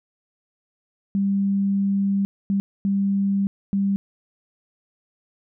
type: tone bursts at uneven times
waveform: sine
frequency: 197.6 Hz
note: G3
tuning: 14 cents sharp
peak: -18 dBFS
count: 4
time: 1.15-2.25 / 2.5-2.6 / 2.85-3.47 / 3.73-3.96 s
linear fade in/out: 0 ms
effects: none

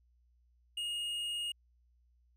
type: tone with hard clipping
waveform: triangle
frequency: 2859 Hz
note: F7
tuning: 40 cents sharp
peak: -36 dBFS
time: 0.77-1.52 s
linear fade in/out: 5 ms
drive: 9 dB
effects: added 60 Hz sine -66 dBFS peak until 2.36 s

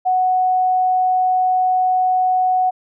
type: tone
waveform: sine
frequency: 740 Hz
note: F#5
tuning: in tune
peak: -13 dBFS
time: 0.05-2.71 s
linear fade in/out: 20 ms
effects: none

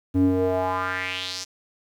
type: tone with band-pass filter sweep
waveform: square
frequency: 92.5 Hz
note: F#2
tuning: in tune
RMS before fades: -24 dBFS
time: 0.14-1.45 s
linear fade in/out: 20 ms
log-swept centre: 220 to 6000 Hz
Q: 3.4
effects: 9-bit

